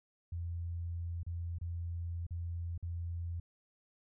sine tone with dropouts, 85.3 Hz, F2, 40 cents flat, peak -36 dBFS, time 0.32-3.4 s, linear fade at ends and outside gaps 5 ms, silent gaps 1.232-1.265 / 1.585-1.612 / 2.267-2.307 / 2.778-2.826 s, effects none

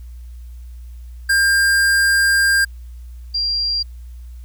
square / sine tone pair in turn, 1600 / 4759 Hz, G6 / D8, +35 / +22 cents, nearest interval octave + perfect fifth, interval 1887 cents, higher second, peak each -13 / -17 dBFS, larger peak first, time 1.29-2.65 / 3.34-3.83 s, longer first, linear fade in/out 10 ms, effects added 60 Hz sine -32 dBFS peak until 4.44 s + white hiss -58 dBFS RMS until 4.44 s

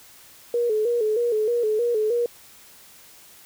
sine tone with vibrato, 452.7 Hz, A4, 49 cents sharp, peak -19 dBFS, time 0.54-2.26 s, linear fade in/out 2 ms, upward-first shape square, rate 3.2 Hz, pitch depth 90 cents each way, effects white hiss -49 dBFS RMS until 3.45 s

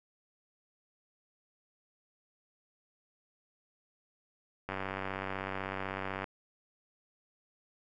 click train, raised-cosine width 0.5 ms, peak -21 dBFS, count 150, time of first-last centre 4.69-6.242 s, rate 96 Hz, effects none

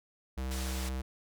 square tone, 65.1 Hz, C2, 8 cents flat, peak -34 dBFS, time 0.37-1.02 s, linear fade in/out 10 ms
white band-pass noise, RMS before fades -43 dBFS, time 0.51-0.89 s, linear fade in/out 2 ms, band 410 to 8700 Hz, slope 12 dB/octave
effects none

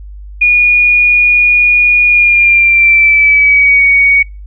sine tone with pitch glide, 2444 to 2241 Hz, D#7 to C#7, -32 to +18 cents, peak -4 dBFS, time 0.41-4.23 s, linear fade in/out 10 ms, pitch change -150 cents, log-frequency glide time 2.06-3.83 s, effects noise-tail reverb RT60 0.3 s tail -25 dB re dry + added 50 Hz sine -26 dBFS peak until 4.46 s

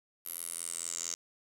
10% pulse tone with band-pass filter sweep, 84.5 Hz, E2, 43 cents sharp, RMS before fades -39 dBFS, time 0.25-1.15 s, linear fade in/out 10 ms, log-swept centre 12000 to 6500 Hz, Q 6.8, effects 10-bit

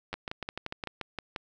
two click trains, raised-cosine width 0.3 ms, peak -18 / -19 dBFS, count 8 / 6, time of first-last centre 0.14-1.362 / 0.13-0.873 s, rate 5.73 / 6.73 Hz, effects none

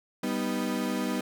35% pulse chord, G augmented, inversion none, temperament equal, 196 / 246.9 / 311.1 Hz, G3 / B3 / D#4, 0 / 0 / 0 cents, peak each -31 / -29 / -32 dBFS, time 0.23-1.21 s, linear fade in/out 5 ms, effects none

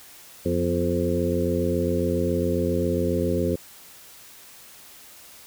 harmonic tone with a mistuned harmonic, 87.31 Hz, F2, in tune, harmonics 1 / 2 / 3 / 4 / 5 / 6, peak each -28 / -28 / -28 / -28 / -28 / -28 dBFS, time 0.45-3.56 s, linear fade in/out 10 ms, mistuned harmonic 3, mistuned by -61 cents, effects white hiss -47 dBFS RMS until 5.46 s

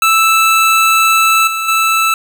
25% pulse tone with level steps, 1318.5 Hz, E6, in tune, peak -4 / -12 / -6 dBFS, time 0.02-2.14 s, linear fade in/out 2 ms, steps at 1.47 / 1.68 s, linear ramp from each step 5 ms, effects none

